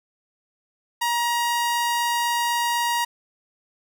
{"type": "tone", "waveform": "sawtooth", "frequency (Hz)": 948, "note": "A#5", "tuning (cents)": 29, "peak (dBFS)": -17, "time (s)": [1.01, 3.05], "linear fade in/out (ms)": 10, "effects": []}